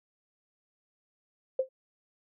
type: tone with exponential decay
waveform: sine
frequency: 523 Hz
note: C5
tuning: 1 cent flat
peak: -20 dBFS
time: 1.59-1.69 s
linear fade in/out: 5 ms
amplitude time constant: 20 ms
effects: none